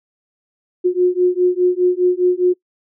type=beating tone pair; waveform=sine; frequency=358.4 / 363.3 Hz; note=F4 / F#4; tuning=+45 / -32 cents; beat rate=4.9 Hz; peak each=-15 dBFS; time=0.84-2.54 s; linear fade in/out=20 ms; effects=noise-tail reverb RT60 0.1 s tail -22 dB re dry